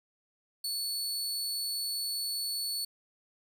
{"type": "tone", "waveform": "sawtooth", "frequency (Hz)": 4435, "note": "C#8", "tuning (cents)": 0, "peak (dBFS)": -29, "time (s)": [0.64, 2.85], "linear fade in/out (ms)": 5, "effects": []}